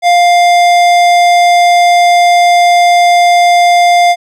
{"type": "tone with tanh clipping", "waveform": "sine", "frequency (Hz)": 701, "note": "F5", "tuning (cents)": 6, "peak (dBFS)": -6, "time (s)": [0.02, 4.16], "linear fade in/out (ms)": 50, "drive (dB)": 18, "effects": []}